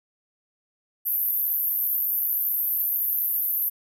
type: band-pass noise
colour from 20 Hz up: white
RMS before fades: -25 dBFS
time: 1.05-3.7 s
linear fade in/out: 20 ms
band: 12000 to 14000 Hz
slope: 96 dB/octave
effects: none